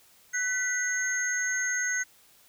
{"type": "tone cluster", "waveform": "sine", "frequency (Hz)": [1502, 1972, 6450], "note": ["F#6", "B6", "G8"], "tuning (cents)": [26, -3, 48], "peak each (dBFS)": -30, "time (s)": [0.33, 2.04], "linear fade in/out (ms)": 20, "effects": ["tanh soft clip ceiling -16 dBFS", "white hiss -59 dBFS RMS until 2.48 s"]}